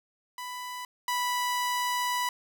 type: tone pair in turn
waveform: sawtooth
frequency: 993 / 986.1 Hz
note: B5 / B5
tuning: +9 / -3 cents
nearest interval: unison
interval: 12 cents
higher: first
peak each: -32 / -23 dBFS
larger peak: second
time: 0.38-0.85 / 1.08-2.29 s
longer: second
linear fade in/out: 2 ms
effects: none